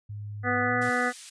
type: tone with pitch glide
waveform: sine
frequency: 103.83 to 115.87 Hz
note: G#2 to A#2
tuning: 0 to -10 cents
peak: -34 dBFS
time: 0.09-0.9 s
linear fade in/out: 10 ms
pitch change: +190 cents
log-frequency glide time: 0.6-0.76 s
type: harmonic tone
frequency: 246.9 Hz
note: B3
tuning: in tune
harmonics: 1 / 2 / 3 / 5 / 6 / 7 / 8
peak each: -31 / -31 / -31 / -31 / -31 / -31 / -31 dBFS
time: 0.43-1.13 s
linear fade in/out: 50 ms
type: high-pass noise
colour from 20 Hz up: white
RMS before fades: -42 dBFS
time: 0.81-1.3 s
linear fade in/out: 10 ms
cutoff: 2300 Hz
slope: 12 dB/octave
effects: resampled to 22050 Hz